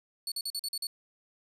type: tone bursts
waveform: sawtooth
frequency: 4435 Hz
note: C#8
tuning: in tune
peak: -29 dBFS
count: 7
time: 0.27-0.87 s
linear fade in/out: 2 ms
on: 48 ms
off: 44 ms
effects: resampled to 32000 Hz